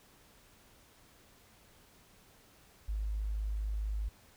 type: tone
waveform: sine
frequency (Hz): 52.3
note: G#1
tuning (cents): +13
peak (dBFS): -32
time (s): 2.88-4.09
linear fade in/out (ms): 10
effects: pink hiss -62 dBFS RMS until 4.36 s